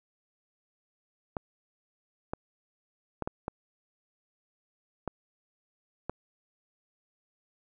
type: clicks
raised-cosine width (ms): 1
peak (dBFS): -18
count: 7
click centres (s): 1.368 / 2.335 / 3.223 / 3.275 / 3.481 / 5.077 / 6.096
effects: none